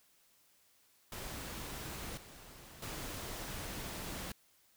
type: noise with level steps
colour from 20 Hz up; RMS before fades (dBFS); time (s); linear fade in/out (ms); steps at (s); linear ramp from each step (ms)
pink; -44 / -54 / -43; 1.12-4.32; 2; 2.17 / 2.82; 5
effects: white hiss -69 dBFS RMS until 4.76 s